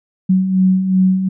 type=beating tone pair; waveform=sine; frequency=185 / 187.7 Hz; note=F#3 / F#3; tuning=0 / +25 cents; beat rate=2.7 Hz; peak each=-19 / -11 dBFS; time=0.29-1.29 s; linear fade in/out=10 ms; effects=none